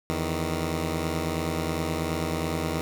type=tone pair together; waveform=10% pulse; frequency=82.8 / 156.19 Hz; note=E2 / D#3; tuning=+8 / +7 cents; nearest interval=major seventh; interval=1099 cents; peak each=-20 / -22 dBFS; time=0.1-2.81 s; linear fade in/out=0 ms; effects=none